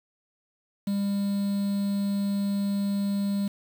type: tone with quantisation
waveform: triangle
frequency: 200 Hz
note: G3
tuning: 35 cents sharp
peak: -22 dBFS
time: 0.87-3.48 s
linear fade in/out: 5 ms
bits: 7
effects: none